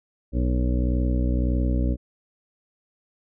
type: harmonic tone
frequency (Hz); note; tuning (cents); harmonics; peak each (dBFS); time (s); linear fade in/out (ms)
61.74; B1; 0; 1 / 2 / 3 / 4 / 5 / 7 / 8 / 9; -21 / -29 / -32 / -29 / -31 / -39 / -41 / -37; 0.32-1.97; 50
effects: none